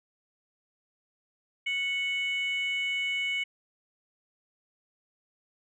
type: tone pair together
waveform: sine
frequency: 2211 / 2960 Hz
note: C#7 / F#7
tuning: -5 / 0 cents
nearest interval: perfect fourth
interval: 505 cents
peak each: -27 / -32 dBFS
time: 1.66-3.44 s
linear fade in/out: 10 ms
effects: tanh soft clip ceiling -23 dBFS